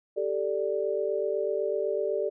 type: chord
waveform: sine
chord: G suspended second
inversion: none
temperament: equal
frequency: 392 / 440 / 587.3 Hz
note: G4 / A4 / D5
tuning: 0 / 0 / 0 cents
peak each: -30 dBFS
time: 0.16-2.3 s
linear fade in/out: 20 ms
effects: none